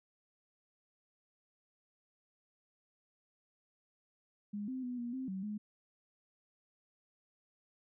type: tone with pitch steps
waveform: sine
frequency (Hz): 205.9 / 259 / 247.6 / 239 / 261.4 / 190.4 / 210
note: G#3 / C4 / B3 / A#3 / C4 / F#3 / G#3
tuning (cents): -15 / -17 / +5 / +43 / -1 / +50 / +19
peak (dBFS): -37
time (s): 4.53-5.58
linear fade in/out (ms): 10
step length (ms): 150
effects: none